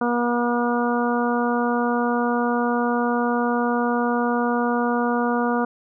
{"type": "harmonic tone", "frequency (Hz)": 240, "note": "B3", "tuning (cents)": -49, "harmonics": [1, 2, 3, 4, 5, 6], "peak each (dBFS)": [-22, -25, -27, -28, -29, -30], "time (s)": [0.01, 5.65], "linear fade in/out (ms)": 5, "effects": []}